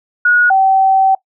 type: tone pair in turn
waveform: sine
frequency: 1452 / 769.2 Hz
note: F#6 / G5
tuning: -33 / -33 cents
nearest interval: major seventh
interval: 1100 cents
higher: first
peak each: -7 dBFS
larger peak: neither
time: 0.25-0.5 / 0.5-1.15 s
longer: second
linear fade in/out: 5 ms
effects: noise-tail reverb RT60 0.1 s tail -21 dB re dry